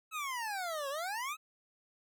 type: exponential two-way sweep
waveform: 25% pulse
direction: down then up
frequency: 1314 to 537 to 1314 Hz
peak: -32 dBFS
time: 0.11-1.37 s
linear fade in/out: 50 ms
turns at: 0.89 s
effects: none